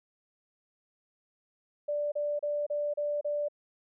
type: tone bursts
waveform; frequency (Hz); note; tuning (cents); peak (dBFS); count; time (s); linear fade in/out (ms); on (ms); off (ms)
sine; 587.3; D5; 0; -28; 6; 1.88-3.485; 10; 240; 33
effects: none